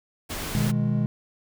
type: noise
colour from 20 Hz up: pink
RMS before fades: -32 dBFS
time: 0.29-0.72 s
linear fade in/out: 20 ms
type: chord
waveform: triangle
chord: G# minor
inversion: first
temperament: equal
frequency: 123.47 / 155.56 / 207.7 Hz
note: B2 / D#3 / G#3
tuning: 0 / 0 / 0 cents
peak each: -23 / -25 / -23 dBFS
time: 0.55-1.06 s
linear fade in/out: 0 ms
effects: none